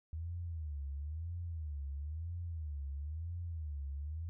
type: tone with vibrato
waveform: sine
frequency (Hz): 77.78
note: D#2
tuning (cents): 0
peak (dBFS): -38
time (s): 0.13-4.29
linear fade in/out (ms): 0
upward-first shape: sine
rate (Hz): 1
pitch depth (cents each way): 190
effects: none